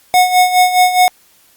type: tone with tremolo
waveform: square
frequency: 730 Hz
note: F#5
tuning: 24 cents flat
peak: -6 dBFS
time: 0.14-1.08 s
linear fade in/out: 0 ms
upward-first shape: sine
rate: 4.8 Hz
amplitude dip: 70%
effects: white hiss -50 dBFS RMS until 1.56 s + Opus 48 kbps